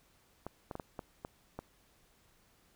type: clicks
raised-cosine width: 1 ms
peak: -26 dBFS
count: 7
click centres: 0.466 / 0.712 / 0.754 / 0.798 / 0.992 / 1.249 / 1.59 s
effects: pink hiss -68 dBFS RMS until 2.75 s